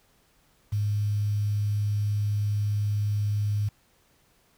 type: tone with quantisation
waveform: sine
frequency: 103.83 Hz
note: G#2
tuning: in tune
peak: -23 dBFS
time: 0.72-3.69 s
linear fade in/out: 10 ms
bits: 8
effects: pink hiss -64 dBFS RMS until 4.57 s